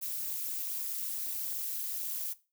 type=noise with amplitude modulation; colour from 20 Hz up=violet; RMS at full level=-32 dBFS; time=0.01-2.34 s; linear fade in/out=20 ms; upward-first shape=sine; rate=258 Hz; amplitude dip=95%; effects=noise-tail reverb RT60 0.3 s tail -18 dB re dry